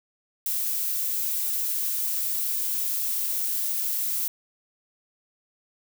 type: noise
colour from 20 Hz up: violet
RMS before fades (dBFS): -27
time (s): 0.46-4.28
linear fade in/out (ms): 2
effects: none